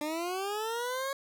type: linear sweep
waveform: 20% pulse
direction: up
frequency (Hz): 293.7 to 554.4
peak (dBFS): -27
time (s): 0.01-1.13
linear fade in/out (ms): 2
effects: none